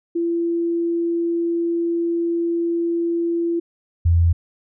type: tone pair in turn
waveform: sine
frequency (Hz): 338.7 / 84.67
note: E4 / E2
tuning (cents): +47 / +47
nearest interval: 2 octaves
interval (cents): 2400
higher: first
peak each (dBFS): -18 / -12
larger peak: second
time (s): 0.15-3.6 / 4.05-4.33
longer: first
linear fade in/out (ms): 10
effects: none